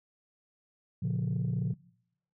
sine chord, Bb minor, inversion none, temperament just, 116.54 / 139.85 / 174.81 Hz, Bb2 / Db3 / F3, 0 / +16 / +2 cents, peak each -31 dBFS, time 1.02-1.74 s, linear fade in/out 10 ms, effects noise-tail reverb RT60 0.8 s tail -24 dB re dry + tanh soft clip ceiling -24 dBFS

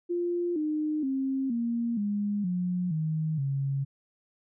sine tone with pitch steps, 348.9 / 305.5 / 267.5 / 234.2 / 205.1 / 179.56 / 157.22 / 137.66 Hz, F4 / D#4 / C4 / A#3 / G#3 / F3 / D#3 / C#3, -2 / -32 / +38 / +8 / -21 / +48 / +18 / -12 cents, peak -26 dBFS, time 0.09-3.85 s, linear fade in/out 20 ms, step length 470 ms, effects none

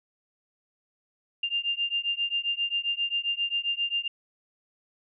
sine beating tone pair, 2794 / 2801.5 Hz, F7 / F7, 0 / +5 cents, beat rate 7.5 Hz, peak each -29 dBFS, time 1.43-4.08 s, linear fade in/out 5 ms, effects none

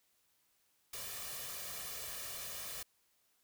white noise with comb filter, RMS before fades -44 dBFS, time 0.93-2.83 s, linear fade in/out 5 ms, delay 1.7 ms, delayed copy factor +0.6, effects white hiss -75 dBFS RMS until 3.43 s

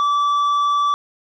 sine tone with tanh clipping, 1158 Hz, D6, 25 cents flat, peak -16 dBFS, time 0-0.94 s, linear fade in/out 0 ms, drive 6 dB, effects none

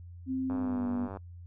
sine tone with pitch glide, 261.6 to 244.1 Hz, C4 to B3, 0 to -20 cents, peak -29 dBFS, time 0.26-1.09 s, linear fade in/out 50 ms, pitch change -120 cents, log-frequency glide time 0.55-0.87 s
click train, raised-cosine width 1 ms, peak -27 dBFS, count 66, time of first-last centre 0.5-1.171 s, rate 96.9 Hz
effects noise-tail reverb RT60 0.1 s tail -25 dB re dry + added 87 Hz sine -44 dBFS peak until 1.46 s

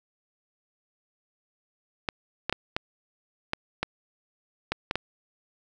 clicks, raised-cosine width 0.3 ms, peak -10 dBFS, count 9, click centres 2.088 / 2.496 / 2.526 / 2.765 / 3.534 / 3.83 / 4.72 / 4.911 / 4.956 s, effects none

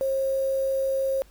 sine tone with quantisation, 537 Hz, C5, 45 cents sharp, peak -22 dBFS, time 0.01-1.22 s, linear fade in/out 0 ms, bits 7, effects added 50 Hz sine -52 dBFS peak until 1.3 s + pink hiss -58 dBFS RMS until 1.3 s

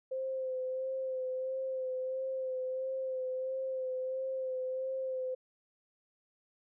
sine tone with vibrato, 520 Hz, C5, 11 cents flat, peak -33 dBFS, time 0.11-5.35 s, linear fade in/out 10 ms, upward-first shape sine, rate 1.5 Hz, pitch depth 24 cents each way, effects none

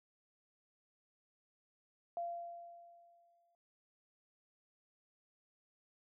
sine tone with exponential decay, 688 Hz, F5, 26 cents flat, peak -36 dBFS, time 2.17-3.55 s, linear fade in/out 1 ms, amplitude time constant 300 ms, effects noise-tail reverb RT60 0.6 s tail -23 dB re dry

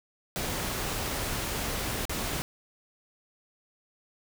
pink noise with dropouts, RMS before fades -32 dBFS, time 0.36-2.42 s, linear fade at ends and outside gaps 0 ms, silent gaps 2.053-2.095 s, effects none

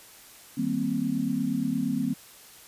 sine chord, C minor seventh, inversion first, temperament equal with one note detuned, 155.56 / 193.41 / 233.1 / 261.6 Hz, Eb3 / G3 / Bb3 / C4, 0 / -23 / 0 / 0 cents, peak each -34 / -32 / -29 / -28 dBFS, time 0.57-2.14 s, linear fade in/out 10 ms, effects white hiss -50 dBFS RMS until 2.67 s + resampled to 32000 Hz

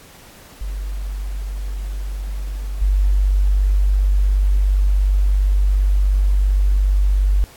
sine tone with level steps, 48.6 Hz, G1, 14 cents flat, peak -22 / -12 dBFS, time 0.61-7.44 s, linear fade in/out 0 ms, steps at 2.81 s, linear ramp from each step 10 ms, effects pink hiss -44 dBFS RMS until 7.56 s + AAC 64 kbps

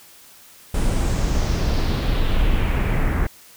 brown noise with low-pass filter sweep, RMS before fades -19 dBFS, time 0.74-3.27 s, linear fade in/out 5 ms, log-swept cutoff 10000 to 1700 Hz, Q 2.5, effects white hiss -47 dBFS RMS until 3.56 s

